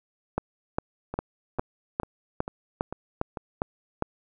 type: two click trains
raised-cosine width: 1 ms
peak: -11 / -19 dBFS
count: 10 / 6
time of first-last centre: 0.38-4.024 / 1.14-3.372 s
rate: 2.47 / 2.24 Hz
effects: none